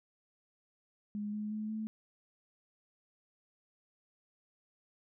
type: tone with pitch steps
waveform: sine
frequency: 207.7 / 211.1 / 214.5 / 218 Hz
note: G#3 / G#3 / A3 / A3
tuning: 0 / +29 / -44 / -16 cents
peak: -35 dBFS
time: 1.15-1.87 s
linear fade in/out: 0 ms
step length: 180 ms
effects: none

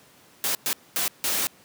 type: noise bursts at uneven times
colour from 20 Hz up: white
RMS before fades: -25 dBFS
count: 4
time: 0.44-0.55 / 0.66-0.73 / 0.96-1.08 / 1.24-1.47 s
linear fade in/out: 0 ms
effects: pink hiss -54 dBFS RMS until 1.64 s + high-pass 150 Hz 12 dB/octave

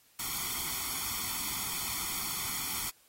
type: noise with comb filter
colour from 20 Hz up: white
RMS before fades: -35 dBFS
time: 0.19-2.9 s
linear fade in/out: 5 ms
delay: 0.9 ms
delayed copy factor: +0.95
effects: white hiss -64 dBFS RMS until 3.08 s + AAC 48 kbps

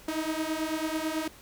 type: beating tone pair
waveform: sawtooth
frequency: 311.1 / 320.2 Hz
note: D#4 / D#4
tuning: 0 / +50 cents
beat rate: 9.1 Hz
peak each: -28 dBFS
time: 0.08-1.28 s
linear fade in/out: 5 ms
effects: pink hiss -52 dBFS RMS until 1.41 s

